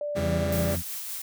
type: tone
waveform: sine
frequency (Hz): 587.3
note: D5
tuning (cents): 0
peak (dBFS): -28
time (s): 0.01-0.75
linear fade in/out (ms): 2
type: chord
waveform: sawtooth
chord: C# diminished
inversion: none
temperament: just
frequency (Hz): 138.59 / 166.31 / 199.57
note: C#3 / E3 / G3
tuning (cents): 0 / +16 / +31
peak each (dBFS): -30 / -28 / -27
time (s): 0.15-0.77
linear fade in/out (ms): 20
type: harmonic tone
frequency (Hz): 85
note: F2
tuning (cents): -46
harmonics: 1 / 2 / 3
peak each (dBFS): -29 / -32 / -41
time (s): 0.16-0.83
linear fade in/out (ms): 50
type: noise with tremolo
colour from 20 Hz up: blue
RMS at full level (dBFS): -34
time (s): 0.52-1.22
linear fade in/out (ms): 5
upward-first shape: sine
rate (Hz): 5.3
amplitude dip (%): 25
effects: none